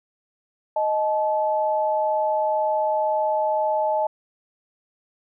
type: tone pair together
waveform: sine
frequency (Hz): 622.3 / 864.3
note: D#5 / A5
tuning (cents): 0 / -31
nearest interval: tritone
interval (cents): 569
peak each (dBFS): -22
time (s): 0.76-4.07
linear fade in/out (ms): 5
effects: none